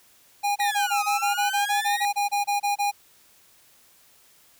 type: tone bursts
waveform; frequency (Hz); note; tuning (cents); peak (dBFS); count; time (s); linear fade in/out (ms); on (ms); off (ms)
square; 815; G#5; -33; -22; 16; 0.43-2.915; 20; 130; 27
type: exponential two-way sweep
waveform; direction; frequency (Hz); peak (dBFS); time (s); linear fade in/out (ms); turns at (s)
30% pulse; down then up; 1936 to 1244.5 to 1936; -25; 0.6-2.05; 0; 1.03
effects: white hiss -57 dBFS RMS until 4.59 s